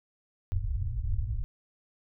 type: low-pass noise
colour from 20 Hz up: pink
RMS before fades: -30 dBFS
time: 0.52-1.44 s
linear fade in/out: 0 ms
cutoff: 120 Hz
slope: 96 dB/octave
effects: none